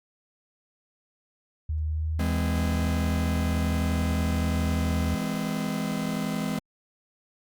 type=tone with pitch glide; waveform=sine; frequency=77.4 to 80.5 Hz; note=D#2 to E2; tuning=-9 to -41 cents; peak=-25 dBFS; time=1.69-5.15 s; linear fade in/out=5 ms; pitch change=+68 cents; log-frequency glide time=1.87-2.32 s
type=chord; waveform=45% pulse; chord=E augmented; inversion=none; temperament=just; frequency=164.81 / 206 / 257.5 Hz; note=E3 / G#3 / B#3; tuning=0 / -14 / -28 cents; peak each=-32 / -30 / -32 dBFS; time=2.19-6.59 s; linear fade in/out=5 ms
effects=Opus 48 kbps